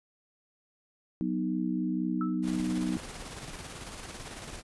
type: chord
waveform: sine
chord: B major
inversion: second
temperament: equal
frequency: 185 / 246.9 / 311.1 Hz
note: F#3 / B3 / D#4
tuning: 0 / 0 / 0 cents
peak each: -32 dBFS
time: 1.21-2.97 s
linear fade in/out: 0 ms
type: tone with exponential decay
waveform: sine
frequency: 1312 Hz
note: E6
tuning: 9 cents flat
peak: -31 dBFS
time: 2.21-2.42 s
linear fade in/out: 2 ms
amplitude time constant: 44 ms
type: noise with tremolo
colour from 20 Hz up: pink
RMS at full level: -41 dBFS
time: 2.42-4.63 s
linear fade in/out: 50 ms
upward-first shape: square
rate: 18 Hz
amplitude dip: 35%
effects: resampled to 24000 Hz